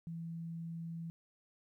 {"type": "tone", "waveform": "sine", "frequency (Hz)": 166.1, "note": "E3", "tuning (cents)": 13, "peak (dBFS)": -40, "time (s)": [0.07, 1.1], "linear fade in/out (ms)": 0, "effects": ["13-bit"]}